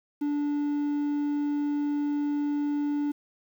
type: tone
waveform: triangle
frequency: 291.3 Hz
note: D4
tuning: 14 cents flat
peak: -23 dBFS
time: 0.21-3.12 s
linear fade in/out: 10 ms
effects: 9-bit